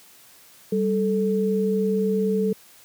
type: tone pair together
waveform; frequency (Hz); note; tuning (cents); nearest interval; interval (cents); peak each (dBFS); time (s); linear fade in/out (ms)
sine; 195.1 / 438; G3 / A4; -8 / -8; octave + major second; 1400; -22; 0.72-2.53; 5
effects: white hiss -51 dBFS RMS until 2.84 s + high-pass 80 Hz 12 dB/octave